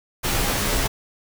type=noise with comb filter; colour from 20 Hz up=pink; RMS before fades=-22 dBFS; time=0.23-0.88 s; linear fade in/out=20 ms; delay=13 ms; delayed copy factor=-0.9; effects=none